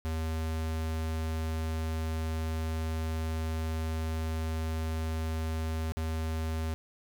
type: tone with dropouts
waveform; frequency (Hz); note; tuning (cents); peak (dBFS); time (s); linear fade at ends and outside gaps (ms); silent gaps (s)
square; 80.1; E2; -49; -31; 0.05-6.74; 0; 5.921-5.97
effects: none